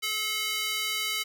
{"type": "tone with high-pass filter", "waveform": "square", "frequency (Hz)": 430.8, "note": "A4", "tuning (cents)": -37, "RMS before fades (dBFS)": -30, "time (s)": [0.02, 1.24], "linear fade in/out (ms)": 20, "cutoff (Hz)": 2500, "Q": 1.5, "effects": ["9-bit"]}